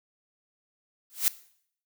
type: noise with exponential growth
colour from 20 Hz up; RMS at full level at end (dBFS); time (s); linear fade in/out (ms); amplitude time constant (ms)
blue; -19; 1.1-1.28; 0; 37
effects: noise-tail reverb RT60 0.6 s tail -18 dB re dry